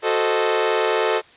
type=chord; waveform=sawtooth; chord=F# diminished seventh; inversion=none; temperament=equal; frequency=370 / 440 / 523.3 / 622.3 Hz; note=F#4 / A4 / C5 / Eb5; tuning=0 / 0 / 0 / 0 cents; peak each=-21 / -16 / -22 / -21 dBFS; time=0.02-1.22 s; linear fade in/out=50 ms; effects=white hiss -49 dBFS RMS until 1.36 s + resampled to 8000 Hz